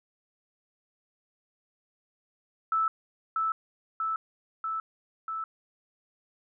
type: tone with echo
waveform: sine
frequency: 1314 Hz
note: E6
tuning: 6 cents flat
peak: -23 dBFS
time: 2.72-2.88 s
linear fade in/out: 2 ms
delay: 640 ms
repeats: 4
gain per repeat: -2 dB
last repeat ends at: 5.44 s
effects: none